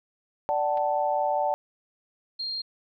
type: chord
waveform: sine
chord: D major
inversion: none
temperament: equal with one note detuned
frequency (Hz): 587.3 / 755.1 / 880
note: D5 / F#5 / A5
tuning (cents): 0 / +35 / 0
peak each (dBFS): -27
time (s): 0.49-1.54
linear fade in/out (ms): 0
type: clicks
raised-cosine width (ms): 0.3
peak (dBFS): -30 / -34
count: 2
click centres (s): 0.773 / 0.78
type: tone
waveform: sine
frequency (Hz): 4212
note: C8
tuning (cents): +11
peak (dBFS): -29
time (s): 2.39-2.62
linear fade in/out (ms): 10
effects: none